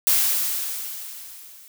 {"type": "noise with level ramp", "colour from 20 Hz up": "blue", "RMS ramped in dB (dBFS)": [-17, -47], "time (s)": [0.07, 1.68], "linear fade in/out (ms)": 0, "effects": []}